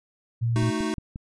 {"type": "tone", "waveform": "sine", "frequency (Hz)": 116.54, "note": "A#2", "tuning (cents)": 0, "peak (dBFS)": -21, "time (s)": [0.41, 0.71], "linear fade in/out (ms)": 20}
{"type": "chord", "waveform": "square", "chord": "D# diminished", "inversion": "second", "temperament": "equal", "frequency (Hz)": [220, 311.1, 370], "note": ["A3", "D#4", "F#4"], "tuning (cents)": [0, 0, 0], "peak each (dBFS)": [-30, -29, -32], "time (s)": [0.56, 0.94], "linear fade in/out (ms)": 0}
{"type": "click train", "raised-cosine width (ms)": 5, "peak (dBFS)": -23, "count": 4, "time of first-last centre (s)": [0.63, 1.159], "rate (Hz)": 5.67}
{"effects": ["resampled to 22050 Hz"]}